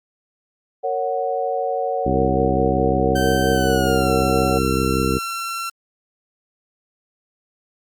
sine chord, F# major, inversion first, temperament just, 462.5 / 555 / 740 Hz, A#4 / C#5 / F#5, -14 / +2 / 0 cents, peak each -25 / -24 / -23 dBFS, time 0.83-4.59 s, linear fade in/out 20 ms
harmonic tone, 65.41 Hz, C2, in tune, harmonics 1 / 2 / 3 / 4 / 5 / 6 / 7, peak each -25 / -25 / -25 / -25 / -25 / -25 / -25 dBFS, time 2.05-5.19 s, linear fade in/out 20 ms
sawtooth tone with pitch glide, 1548 to 1355.4 Hz, G6 to E6, -22 to +48 cents, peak -21 dBFS, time 3.15-5.7 s, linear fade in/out 10 ms, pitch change -230 cents, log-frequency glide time 3.52-4.11 s
effects Opus 48 kbps

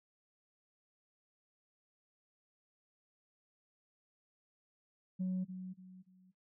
sine tone with echo, 185 Hz, F#3, in tune, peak -31 dBFS, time 5.19-5.45 s, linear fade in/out 20 ms, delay 290 ms, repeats 3, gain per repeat -10 dB, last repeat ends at 6.32 s, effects noise-tail reverb RT60 0.1 s tail -19 dB re dry + tanh soft clip ceiling -31 dBFS

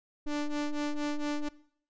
square ring-modulated tone, 146.83 Hz, D3, in tune, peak -27 dBFS, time 0.26-1.49 s, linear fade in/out 10 ms, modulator 149 Hz, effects noise-tail reverb RT60 0.6 s tail -19 dB re dry + resampled to 16000 Hz

